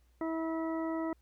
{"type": "harmonic tone", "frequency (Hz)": 324.3, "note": "E4", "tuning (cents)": -28, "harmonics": [1, 2, 3, 4, 6], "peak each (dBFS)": [-33, -39, -43, -45, -49], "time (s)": [0.21, 1.13], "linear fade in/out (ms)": 2, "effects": ["added 60 Hz sine -64 dBFS peak until 1.21 s", "pink hiss -75 dBFS RMS until 1.21 s"]}